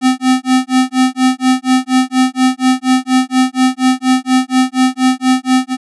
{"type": "tone with tremolo", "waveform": "square", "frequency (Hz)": 257.5, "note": "C4", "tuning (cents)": -28, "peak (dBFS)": -7, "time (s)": [0.01, 5.77], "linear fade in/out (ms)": 50, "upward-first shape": "sine", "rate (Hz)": 4.2, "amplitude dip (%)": 100, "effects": ["resampled to 24000 Hz"]}